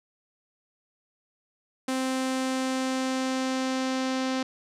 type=tone with low-pass filter sweep; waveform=sawtooth; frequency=261 Hz; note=C4; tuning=4 cents flat; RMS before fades=-28 dBFS; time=1.88-4.43 s; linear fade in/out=5 ms; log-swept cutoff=9300 to 5500 Hz; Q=1.3; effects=none